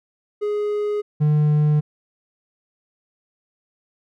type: tone pair in turn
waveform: triangle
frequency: 416.5 / 150.26 Hz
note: G#4 / D3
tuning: +5 / +40 cents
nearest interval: octave + tritone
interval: 1765 cents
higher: first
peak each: -18 / -12 dBFS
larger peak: second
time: 0.41-1.02 / 1.2-1.81 s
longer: neither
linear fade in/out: 20 ms
effects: none